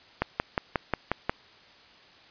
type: click train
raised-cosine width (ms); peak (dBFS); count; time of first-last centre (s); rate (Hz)
0.5; -9; 7; 0.22-1.295; 5.58
effects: white hiss -54 dBFS RMS until 2.3 s + resampled to 11025 Hz